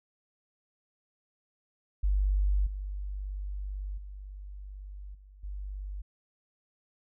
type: tone with level steps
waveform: sine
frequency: 49 Hz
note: G1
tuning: in tune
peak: -23 / -33 / -40 / -50 / -35 dBFS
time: 2.03-6.02 s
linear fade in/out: 10 ms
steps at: 2.66 / 3.97 / 5.14 / 5.43 s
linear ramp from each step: 10 ms
effects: none